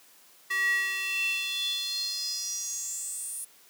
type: tone with high-pass filter sweep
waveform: square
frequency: 383.4 Hz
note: G4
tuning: 38 cents flat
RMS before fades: -31 dBFS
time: 0.5-3.45 s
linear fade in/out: 10 ms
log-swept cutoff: 1700 to 10000 Hz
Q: 7.5
effects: white hiss -57 dBFS RMS until 3.69 s + high-pass 200 Hz 12 dB/octave